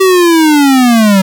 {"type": "linear sweep", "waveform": "square", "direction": "down", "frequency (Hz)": [385.8, 186.4], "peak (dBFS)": -5, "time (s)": [0, 1.22], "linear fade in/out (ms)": 10, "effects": ["7-bit"]}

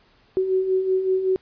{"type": "beating tone pair", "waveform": "sine", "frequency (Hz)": [372.1, 377.4], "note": ["F#4", "F#4"], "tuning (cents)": [10, 34], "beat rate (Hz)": 5.3, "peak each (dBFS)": [-27, -19], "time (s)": [0.37, 1.36], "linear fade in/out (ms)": 0, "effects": ["pink hiss -58 dBFS RMS until 1.41 s", "resampled to 11025 Hz"]}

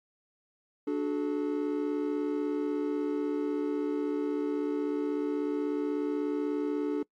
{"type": "chord", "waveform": "triangle", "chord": "D major", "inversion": "none", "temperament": "equal with one note detuned", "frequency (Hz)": [293.7, 370, 430.2], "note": ["D4", "F#4", "A4"], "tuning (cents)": [0, 0, -39], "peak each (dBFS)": [-28, -34, -31], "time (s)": [0.87, 7.03], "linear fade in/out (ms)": 5, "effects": ["noise-tail reverb RT60 0.1 s tail -23 dB re dry", "AAC 64 kbps"]}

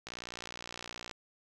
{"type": "click train", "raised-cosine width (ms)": 0.2, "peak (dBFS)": -24, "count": 63, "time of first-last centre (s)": [0.07, 1.112], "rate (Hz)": 59.5, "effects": []}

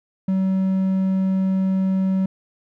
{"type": "tone", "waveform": "triangle", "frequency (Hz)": 190, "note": "F#3", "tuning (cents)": 46, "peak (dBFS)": -15, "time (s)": [0.28, 2.26], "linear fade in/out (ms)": 5, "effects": []}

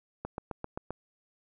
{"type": "click train", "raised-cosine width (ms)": 1, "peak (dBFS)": -21, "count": 6, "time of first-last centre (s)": [0.25, 0.906], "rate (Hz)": 7.62, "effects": []}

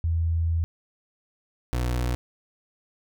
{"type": "tone pair in turn", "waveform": ["sine", "30% pulse"], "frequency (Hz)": [82.7, 61], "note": ["E2", "B1"], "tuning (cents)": [6, -21], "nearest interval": "perfect fourth", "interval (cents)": 527, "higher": "first", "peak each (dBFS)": -21, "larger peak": "neither", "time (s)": [[0.04, 0.64], [1.73, 2.15]], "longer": "first", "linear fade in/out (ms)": 0, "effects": []}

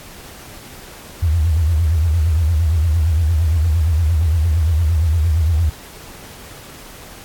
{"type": "tone with vibrato", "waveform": "sine", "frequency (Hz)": 80.7, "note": "E2", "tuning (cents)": -36, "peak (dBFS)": -12, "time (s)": [1.22, 5.7], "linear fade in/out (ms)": 10, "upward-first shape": "triangle", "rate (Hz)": 8.7, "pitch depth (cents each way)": 170, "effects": ["pink hiss -38 dBFS RMS until 7.24 s", "AAC 64 kbps"]}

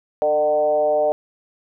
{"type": "tone with frequency modulation", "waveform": "sine", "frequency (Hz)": 603, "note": "D5", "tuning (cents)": 46, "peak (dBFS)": -15, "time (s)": [0.22, 1.12], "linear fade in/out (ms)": 0, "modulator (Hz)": 153, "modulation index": 0.84, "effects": []}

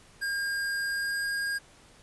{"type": "tone with pitch glide", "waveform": "square", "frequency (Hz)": [1613, 1622.3], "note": ["G6", "G#6"], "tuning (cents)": [49, -41], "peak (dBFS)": -29, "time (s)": [0.21, 1.59], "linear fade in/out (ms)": 20, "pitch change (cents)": 10, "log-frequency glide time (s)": [0.87, 1.3], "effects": ["pink hiss -56 dBFS RMS until 2.02 s", "resampled to 24000 Hz"]}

